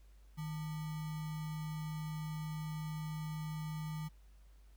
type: tone with sample-and-hold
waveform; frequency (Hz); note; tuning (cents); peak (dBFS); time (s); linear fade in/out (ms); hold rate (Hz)
sine; 155.56; D#3; 0; -38; 0.37-4.09; 20; 1050
effects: added 50 Hz sine -57 dBFS peak until 4.76 s + pink hiss -73 dBFS RMS until 4.76 s